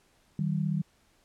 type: tone pair together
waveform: sine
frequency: 155.56 / 191.79 Hz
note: D#3 / G3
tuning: 0 / -38 cents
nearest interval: major third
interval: 362 cents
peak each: -28 / -30 dBFS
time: 0.39-0.82 s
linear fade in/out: 2 ms
effects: pink hiss -66 dBFS RMS until 1.24 s + low-pass 11000 Hz 12 dB/octave